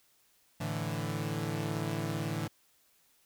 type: chord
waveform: sawtooth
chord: A suspended fourth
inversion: none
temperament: equal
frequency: 110 / 146.83 / 164.81 Hz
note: A2 / D3 / E3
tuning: 0 / 0 / 0 cents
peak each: -33 dBFS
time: 0.6-2.48 s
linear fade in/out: 10 ms
effects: white hiss -68 dBFS RMS until 3.25 s